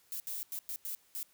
violet noise bursts at uneven times, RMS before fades -39 dBFS, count 6, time 0.12-0.2 / 0.27-0.43 / 0.52-0.59 / 0.69-0.76 / 0.85-0.95 / 1.15-1.23 s, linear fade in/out 0 ms, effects white hiss -67 dBFS RMS until 1.33 s

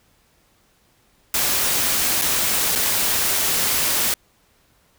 white noise with dropouts, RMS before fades -20 dBFS, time 1.34-4.14 s, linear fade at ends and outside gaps 2 ms, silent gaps 2.215-2.219 / 2.753-2.757 s, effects pink hiss -60 dBFS RMS until 4.98 s

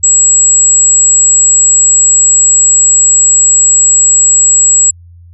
sine tone, 7650 Hz, A#8, 44 cents sharp, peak -3 dBFS, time 0.03-4.91 s, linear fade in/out 10 ms, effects added 86 Hz sine -33 dBFS peak until 5.33 s

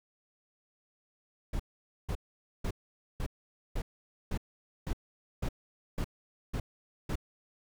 brown noise bursts, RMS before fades -32 dBFS, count 11, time 1.53-7.156 s, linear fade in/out 5 ms, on 66 ms, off 490 ms, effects none

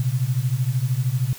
sine beating tone pair, 120.6 / 133.6 Hz, B2 / C3, -41 / +36 cents, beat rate 13 Hz, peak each -22 dBFS, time 0-1.33 s, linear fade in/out 0 ms, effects white hiss -41 dBFS RMS until 1.38 s

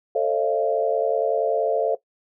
sine tone cluster, 444.7 / 540 / 611 / 681 Hz, A4 / C#5 / D#5 / F5, +18 / -45 / -32 / -44 cents, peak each -22 / -23 / -27 / -25 dBFS, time 0.15-1.95 s, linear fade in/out 5 ms, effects noise-tail reverb RT60 0.1 s tail -17 dB re dry

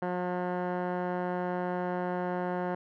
15% pulse tone with low-pass filter, 179.5 Hz, F3, 48 cents sharp, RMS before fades -32 dBFS, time 0.02-2.75 s, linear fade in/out 5 ms, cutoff 1200 Hz, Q 3.2, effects none

